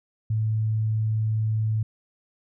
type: tone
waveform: sine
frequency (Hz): 109.4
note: A2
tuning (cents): -9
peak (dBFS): -21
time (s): 0.3-1.83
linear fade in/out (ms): 5
effects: none